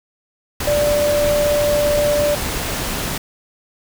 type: tone in noise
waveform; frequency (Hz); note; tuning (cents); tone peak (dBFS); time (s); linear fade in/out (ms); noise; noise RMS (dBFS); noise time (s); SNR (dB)
sine; 587.3; D5; 0; -14; 0.67-2.35; 5; pink; -23; 0.6-3.18; +6
effects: none